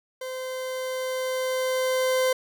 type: tone with level ramp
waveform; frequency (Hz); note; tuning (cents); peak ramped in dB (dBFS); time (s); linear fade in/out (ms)
40% pulse; 516; C5; -24; -31 to -19; 0.21-2.33; 5
effects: none